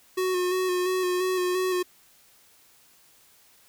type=tone with vibrato; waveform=square; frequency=366.1 Hz; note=F#4; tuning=18 cents flat; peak=-24 dBFS; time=0.17-1.83 s; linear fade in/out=10 ms; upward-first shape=square; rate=2.9 Hz; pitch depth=24 cents each way; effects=white hiss -58 dBFS RMS until 3.68 s